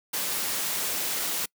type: noise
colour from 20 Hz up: white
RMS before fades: -29 dBFS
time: 0.13-1.46 s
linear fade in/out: 10 ms
effects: noise-tail reverb RT60 0.1 s tail -26 dB re dry + high-pass 150 Hz 12 dB/octave